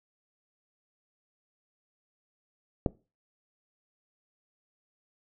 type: click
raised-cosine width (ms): 2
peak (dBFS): -11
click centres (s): 2.862
effects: noise-tail reverb RT60 0.3 s tail -21 dB re dry